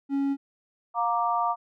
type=tone; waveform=triangle; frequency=277.2 Hz; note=C#4; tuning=in tune; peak=-21 dBFS; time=0.09-0.37 s; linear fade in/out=50 ms
type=chord; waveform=sine; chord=Bb major; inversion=second; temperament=equal with one note detuned; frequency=707.4 / 932.3 / 1174.7 Hz; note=F5 / Bb5 / D6; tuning=+22 / 0 / 0 cents; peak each=-27 dBFS; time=0.94-1.56 s; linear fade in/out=50 ms
effects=none